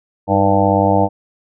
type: harmonic tone with a mistuned harmonic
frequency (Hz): 98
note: G2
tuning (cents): 0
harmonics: 1 / 2 / 3 / 5 / 6 / 7 / 8 / 9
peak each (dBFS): -19 / -19 / -19 / -19 / -19 / -19 / -19 / -19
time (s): 0.27-1.09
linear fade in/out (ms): 50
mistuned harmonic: 3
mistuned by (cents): +74
effects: none